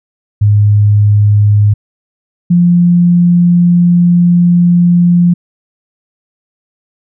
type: tone pair in turn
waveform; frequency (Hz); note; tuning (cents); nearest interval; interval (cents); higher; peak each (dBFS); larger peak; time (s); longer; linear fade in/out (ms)
sine; 103.83 / 174.62; G#2 / F3; 0 / 0; major sixth; 900; second; -4; neither; 0.41-1.74 / 2.5-5.34; second; 10
effects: none